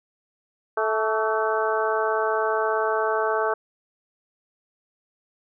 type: harmonic tone with a mistuned harmonic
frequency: 218.5 Hz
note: A3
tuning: 12 cents flat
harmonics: 2 / 3 / 4 / 5 / 6 / 7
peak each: -25 / -27 / -28 / -29 / -30 / -30 dBFS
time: 0.77-3.54 s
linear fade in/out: 5 ms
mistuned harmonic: 5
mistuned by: +55 cents
effects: none